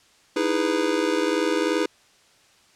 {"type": "chord", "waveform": "square", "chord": "E major seventh", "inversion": "third", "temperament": "just", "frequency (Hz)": [309, 329.6, 412, 494.4], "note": ["D#4", "E4", "G#4", "B4"], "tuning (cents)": [-12, 0, -14, 2], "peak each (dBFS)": -27, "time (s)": [0.36, 1.86], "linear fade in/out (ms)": 5, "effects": ["white hiss -57 dBFS RMS until 2.75 s", "low-pass 7000 Hz 12 dB/octave"]}